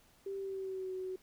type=tone with pitch glide; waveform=sine; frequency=392 to 373.2 Hz; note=G4 to F#4; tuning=0 to +15 cents; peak=-37 dBFS; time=0.26-1.16 s; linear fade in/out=5 ms; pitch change=-85 cents; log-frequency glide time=0.36-0.92 s; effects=pink hiss -66 dBFS RMS until 1.22 s